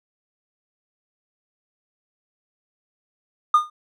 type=tone with exponential decay; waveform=triangle; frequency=1219 Hz; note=D#6; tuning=36 cents flat; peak=-5 dBFS; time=3.54-3.7 s; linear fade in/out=5 ms; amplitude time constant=34 ms; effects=tanh soft clip ceiling -7 dBFS